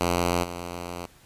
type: tone with level steps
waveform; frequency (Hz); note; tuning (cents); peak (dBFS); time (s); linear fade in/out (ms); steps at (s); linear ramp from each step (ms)
5% pulse; 87.31; F2; 0; -11 / -22; 0.01-1.06; 0; 0.43; 10
effects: pink hiss -55 dBFS RMS until 1.25 s + resampled to 32000 Hz